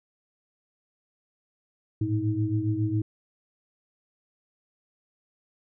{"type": "tone cluster", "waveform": "sine", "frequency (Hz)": [106.1, 113.4, 317.1], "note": ["G#2", "A#2", "D#4"], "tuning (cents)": [38, -47, 33], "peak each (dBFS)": -28, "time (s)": [2.01, 3.02], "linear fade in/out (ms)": 5, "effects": []}